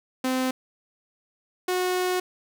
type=tone pair in turn; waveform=sawtooth; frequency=258.1 / 365 Hz; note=C4 / F#4; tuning=-23 / -24 cents; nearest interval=tritone; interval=599 cents; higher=second; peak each=-19 dBFS; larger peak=neither; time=0.24-0.51 / 1.68-2.2 s; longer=second; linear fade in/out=5 ms; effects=none